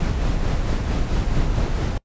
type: noise with tremolo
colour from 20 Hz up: brown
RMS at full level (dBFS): -19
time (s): 0-1.98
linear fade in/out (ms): 5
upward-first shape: sine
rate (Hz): 4.5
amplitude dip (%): 35
effects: noise-tail reverb RT60 0.1 s tail -24 dB re dry + resampled to 16000 Hz